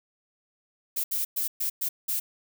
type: noise bursts at uneven times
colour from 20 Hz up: violet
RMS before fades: -28 dBFS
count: 6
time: 0.96-1.04 / 1.11-1.25 / 1.36-1.48 / 1.6-1.7 / 1.81-1.89 / 2.08-2.2 s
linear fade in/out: 10 ms
effects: none